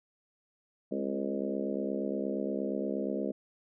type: harmonic tone with a mistuned harmonic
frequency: 68.5 Hz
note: C#2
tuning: 20 cents flat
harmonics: 3 / 4 / 5 / 6 / 7 / 8 / 9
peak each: -36 / -37 / -38 / -39 / -39 / -40 / -41 dBFS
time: 0.91-3.32 s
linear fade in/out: 10 ms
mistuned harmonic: 4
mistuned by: -38 cents
effects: none